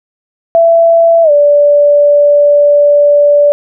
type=tone with pitch glide; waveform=sine; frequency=668 to 581.5 Hz; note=E5 to D5; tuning=+23 to -17 cents; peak=-3 dBFS; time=0.55-3.52 s; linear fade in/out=0 ms; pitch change=-240 cents; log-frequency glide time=1.23-1.31 s; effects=none